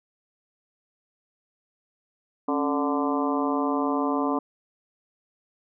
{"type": "harmonic tone with a mistuned harmonic", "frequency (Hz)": 146.83, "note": "D3", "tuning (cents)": 0, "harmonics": [2, 3, 4, 5, 6, 7, 8], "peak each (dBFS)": [-25, -31, -33, -32, -35, -30, -34], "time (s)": [2.48, 4.39], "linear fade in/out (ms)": 5, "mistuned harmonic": 2, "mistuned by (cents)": -100, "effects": []}